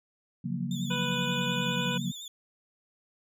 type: chord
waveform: sine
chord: Gb major seventh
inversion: second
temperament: equal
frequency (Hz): 138.59 / 174.61 / 185 / 233.1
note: Db3 / F3 / Gb3 / Bb3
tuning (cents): 0 / 0 / 0 / 0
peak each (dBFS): -35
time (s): 0.44-2.12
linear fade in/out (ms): 10
type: tone with vibrato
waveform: 30% pulse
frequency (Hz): 3520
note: A7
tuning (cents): 0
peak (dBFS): -37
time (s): 0.71-2.28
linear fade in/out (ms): 2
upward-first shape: sine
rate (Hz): 10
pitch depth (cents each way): 65
type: harmonic tone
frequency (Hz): 493.9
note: B4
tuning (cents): 0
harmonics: 1 / 2 / 3 / 5 / 6 / 7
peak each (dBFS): -37 / -37 / -37 / -37 / -37 / -37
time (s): 0.9-1.98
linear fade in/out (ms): 10
effects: none